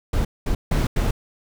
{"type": "noise bursts at uneven times", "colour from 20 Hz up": "brown", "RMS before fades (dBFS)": -20, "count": 4, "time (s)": [[0.13, 0.25], [0.46, 0.55], [0.71, 0.87], [0.96, 1.11]], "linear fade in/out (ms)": 5, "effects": []}